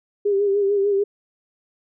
sine tone with vibrato, 401.5 Hz, G4, 41 cents sharp, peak -16 dBFS, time 0.25-1.04 s, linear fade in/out 10 ms, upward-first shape sine, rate 6.7 Hz, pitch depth 46 cents each way, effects none

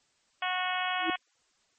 harmonic tone, 366.5 Hz, F#4, 16 cents flat, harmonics 2 / 3 / 4 / 5 / 6 / 7 / 8 / 9, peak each -33 / -35 / -36 / -37 / -38 / -38 / -39 / -40 dBFS, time 0.42-1.16 s, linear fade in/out 5 ms
sine tone with exponential growth, 329.6 Hz, E4, in tune, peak -25 dBFS, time 0.97-1.1 s, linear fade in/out 2 ms, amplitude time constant 27 ms
effects white hiss -70 dBFS RMS until 1.78 s + MP3 32 kbps

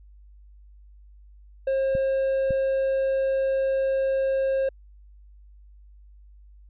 triangle tone, 536 Hz, C5, 42 cents sharp, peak -19 dBFS, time 1.67-4.69 s, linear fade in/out 5 ms
clicks, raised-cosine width 5 ms, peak -19 dBFS, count 2, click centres 1.952 / 2.507 s
effects added 50 Hz sine -47 dBFS peak until 6.69 s + resampled to 8000 Hz

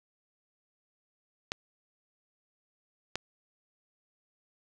clicks, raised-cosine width 0.2 ms, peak -14 dBFS, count 2, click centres 1.519 / 3.156 s, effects none

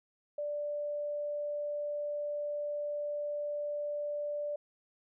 sine tone, 587.3 Hz, D5, in tune, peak -33 dBFS, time 0.38-4.56 s, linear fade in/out 5 ms, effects none

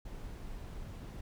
brown noise, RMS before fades -44 dBFS, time 0.05-1.21 s, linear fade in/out 5 ms, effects none

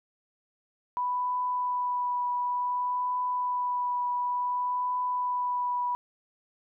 sine tone with vibrato, 987.8 Hz, B5, in tune, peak -26 dBFS, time 0.97-5.95 s, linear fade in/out 0 ms, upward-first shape triangle, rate 0.56 Hz, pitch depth 14 cents each way, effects none

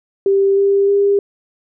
sine tone with pitch steps, 393 / 397.1 / 401.3 Hz, G4 / G4 / G4, +4 / +22 / +41 cents, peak -10 dBFS, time 0.26-1.19 s, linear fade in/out 2 ms, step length 310 ms, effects none

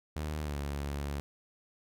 sawtooth tone with pitch glide, 76.3 to 71.19 Hz, D#2 to C#2, -33 to +47 cents, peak -30 dBFS, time 0.16-1.2 s, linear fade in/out 0 ms, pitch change -120 cents, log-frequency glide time 0.42-0.56 s, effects none

